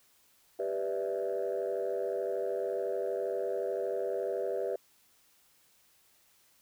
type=chord; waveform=sine; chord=E minor seventh; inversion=first; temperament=equal; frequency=392 / 493.9 / 587.3 / 659.3 Hz; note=G4 / B4 / D5 / E5; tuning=0 / 0 / 0 / 0 cents; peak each=-34 / -34 / -36 / -37 dBFS; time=0.59-4.76 s; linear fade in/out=5 ms; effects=tanh soft clip ceiling -24 dBFS + white hiss -66 dBFS RMS until 6.61 s

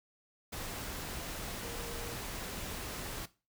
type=tone in noise; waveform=sine; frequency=469.7 Hz; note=A#4; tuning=13 cents sharp; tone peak=-46 dBFS; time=1.62-2.16 s; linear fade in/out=10 ms; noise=pink; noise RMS=-41 dBFS; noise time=0.52-3.26 s; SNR=-8 dB; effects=noise-tail reverb RT60 0.3 s tail -17 dB re dry

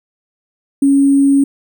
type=tone with sample-and-hold; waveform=sine; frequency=277.3 Hz; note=C#4; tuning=1 cent sharp; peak=-7 dBFS; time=0.82-1.44 s; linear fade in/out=5 ms; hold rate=8820 Hz; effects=none

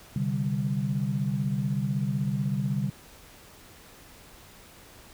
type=chord; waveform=sine; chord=C suspended second; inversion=none; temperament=equal; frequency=130.81 / 146.83 / 196 Hz; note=C3 / D3 / G3; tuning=0 / 0 / 0 cents; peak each=-29 dBFS; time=0.16-2.9 s; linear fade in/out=2 ms; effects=tanh soft clip ceiling -15 dBFS + pink hiss -51 dBFS RMS until 5.13 s

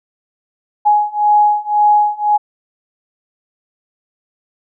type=beating tone pair; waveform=sine; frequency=835 / 836.9 Hz; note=G#5 / G#5; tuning=+9 / +13 cents; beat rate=1.9 Hz; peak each=-13 / -12 dBFS; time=0.85-2.38 s; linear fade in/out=20 ms; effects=none

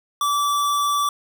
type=tone; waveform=square; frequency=1158 Hz; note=D6; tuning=25 cents flat; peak=-19 dBFS; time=0.21-1.09 s; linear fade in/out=2 ms; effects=none

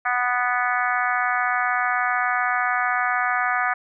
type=harmonic tone; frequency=246.9 Hz; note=B3; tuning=in tune; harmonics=3 / 4 / 5 / 6 / 7 / 8 / 9; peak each=-25 / -32 / -25 / -26 / -27 / -31 / -32 dBFS; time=0.05-3.74 s; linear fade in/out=10 ms; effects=none

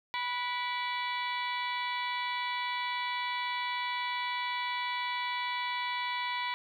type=harmonic tone with a mistuned harmonic; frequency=490.9 Hz; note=B4; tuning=10 cents flat; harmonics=2 / 3 / 4 / 5 / 6 / 7 / 8 / 9; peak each=-34 / -47 / -38 / -39 / -45 / -42 / -44 / -50 dBFS; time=0.14-6.54 s; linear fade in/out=0 ms; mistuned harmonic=5; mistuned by=-100 cents; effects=11-bit

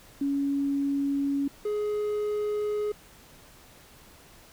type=tone pair in turn; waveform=sine / triangle; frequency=279.8 / 419.2 Hz; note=C#4 / G#4; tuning=+16 / +16 cents; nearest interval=perfect fifth; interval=700 cents; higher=second; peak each=-24 dBFS; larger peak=neither; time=0.21-1.48 / 1.65-2.92 s; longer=neither; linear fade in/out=5 ms; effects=pink hiss -53 dBFS RMS until 4.52 s

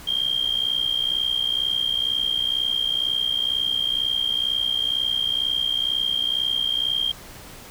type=tone with amplitude modulation; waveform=sine; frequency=3200 Hz; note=G7; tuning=35 cents sharp; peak=-16 dBFS; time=0.07-7.12 s; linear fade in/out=10 ms; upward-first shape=sine; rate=62.1 Hz; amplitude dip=85%; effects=tanh soft clip ceiling -13 dBFS + pink hiss -42 dBFS RMS until 7.7 s

